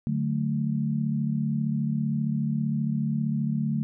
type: chord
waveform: sine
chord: D major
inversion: none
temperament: equal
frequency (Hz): 146.83 / 185 / 220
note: D3 / F#3 / A3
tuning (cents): 0 / 0 / 0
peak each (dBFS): -27 / -32 / -27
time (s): 0.07-3.83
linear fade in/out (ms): 0
effects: none